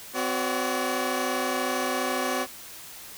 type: tone cluster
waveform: 15% pulse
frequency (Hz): 257.4 / 369.9 / 572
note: C4 / F#4 / D5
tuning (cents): -28 / 0 / -46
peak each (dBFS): -23 / -24 / -24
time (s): 0.13-2.47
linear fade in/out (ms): 50
effects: white hiss -43 dBFS RMS until 3.17 s